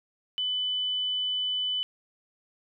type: tone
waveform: sine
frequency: 3000 Hz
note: F#7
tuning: 23 cents sharp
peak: -26 dBFS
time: 0.38-1.83 s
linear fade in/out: 0 ms
effects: none